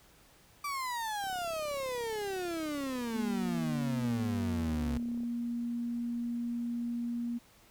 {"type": "exponential sweep", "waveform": "35% pulse", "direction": "down", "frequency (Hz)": [1174.7, 66.1], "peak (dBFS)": -32, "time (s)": [0.64, 4.98], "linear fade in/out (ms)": 5}
{"type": "click train", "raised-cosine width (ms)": 2, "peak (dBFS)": -39, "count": 136, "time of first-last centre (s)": [1.24, 5.234], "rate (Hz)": 33.8}
{"type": "tone", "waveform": "sine", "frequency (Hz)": 237.3, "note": "A#3", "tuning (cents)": 31, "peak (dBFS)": -32, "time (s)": [3.14, 7.39], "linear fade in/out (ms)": 20}
{"effects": ["pink hiss -61 dBFS RMS until 7.7 s"]}